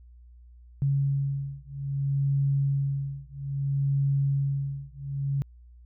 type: beating tone pair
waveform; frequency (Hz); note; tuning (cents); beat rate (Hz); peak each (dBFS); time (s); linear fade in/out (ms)
sine; 138.59 / 139.2; C#3 / C#3; 0 / +8; 0.61; -27 / -27; 0.82-5.42; 0
effects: added 60 Hz sine -48 dBFS peak until 5.85 s